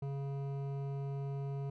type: tone with hard clipping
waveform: sine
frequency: 138.8 Hz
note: C#3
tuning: 3 cents sharp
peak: -38 dBFS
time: 0.02-1.7 s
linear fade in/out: 5 ms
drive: 12 dB
effects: none